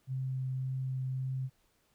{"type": "tone with vibrato", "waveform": "sine", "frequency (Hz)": 130.81, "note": "C3", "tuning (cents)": 0, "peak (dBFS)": -32, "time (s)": [0.07, 1.5], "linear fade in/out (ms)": 50, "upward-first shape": "triangle", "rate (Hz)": 1.8, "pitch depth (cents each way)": 9, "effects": ["pink hiss -72 dBFS RMS until 1.94 s"]}